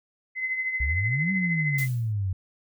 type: tone with tremolo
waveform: sine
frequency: 2046 Hz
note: C7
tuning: 39 cents flat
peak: -23 dBFS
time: 0.35-1.88 s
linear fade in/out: 50 ms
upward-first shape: triangle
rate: 13 Hz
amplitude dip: 60%
type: exponential two-way sweep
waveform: sine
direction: up then down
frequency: 61.6 to 195 to 91.2 Hz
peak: -24 dBFS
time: 0.8-2.33 s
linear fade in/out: 5 ms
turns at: 1.32 s
type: noise with exponential decay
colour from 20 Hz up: blue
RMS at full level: -32 dBFS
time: 1.78-2.13 s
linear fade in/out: 5 ms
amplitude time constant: 76 ms
effects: none